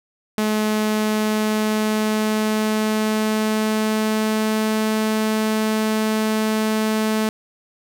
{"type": "tone with pitch glide", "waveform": "sawtooth", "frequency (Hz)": [214.4, 217.4], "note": ["A3", "A3"], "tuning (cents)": [-45, -21], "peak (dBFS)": -14, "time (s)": [0.38, 7.29], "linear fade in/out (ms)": 0, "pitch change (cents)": 24, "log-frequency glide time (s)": [0.79, 4.8], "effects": []}